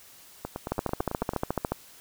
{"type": "two click trains", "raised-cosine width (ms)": 1, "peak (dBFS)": [-12, -18], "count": [15, 9], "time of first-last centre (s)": [[0.72, 1.72], [0.45, 1.335]], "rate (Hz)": [14, 9.04], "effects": ["white hiss -52 dBFS RMS until 2 s"]}